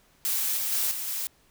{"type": "noise with level steps", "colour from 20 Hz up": "blue", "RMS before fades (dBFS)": [-27, -29, -26, -33, -31], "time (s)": [0.25, 1.27], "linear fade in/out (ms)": 0, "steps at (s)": [0.57, 0.72, 0.91, 1.07], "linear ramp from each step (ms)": 5, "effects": ["pink hiss -62 dBFS RMS until 1.5 s"]}